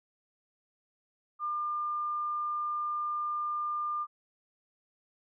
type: tone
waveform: sine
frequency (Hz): 1200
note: D6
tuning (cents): +37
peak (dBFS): -30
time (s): 1.39-4.07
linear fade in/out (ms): 50
effects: none